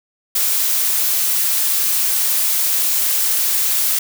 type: noise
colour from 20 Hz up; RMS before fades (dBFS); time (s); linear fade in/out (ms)
blue; -17; 0.35-3.99; 5
effects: none